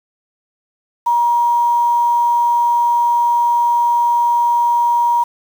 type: tone with quantisation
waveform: sine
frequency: 950 Hz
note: A#5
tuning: 33 cents sharp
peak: -11 dBFS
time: 1.06-5.24 s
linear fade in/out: 10 ms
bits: 6
effects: none